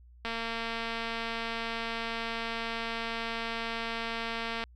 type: click train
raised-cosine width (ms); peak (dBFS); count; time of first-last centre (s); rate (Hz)
0.3; -19; 1006; 0.25-4.639; 229
effects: added 60 Hz sine -52 dBFS peak until 4.75 s